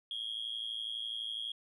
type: tone with amplitude modulation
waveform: sine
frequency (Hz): 3281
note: G#7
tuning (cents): -22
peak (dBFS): -31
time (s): 0.11-1.52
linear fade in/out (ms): 2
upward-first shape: sine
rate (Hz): 112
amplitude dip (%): 90
effects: tanh soft clip ceiling -31 dBFS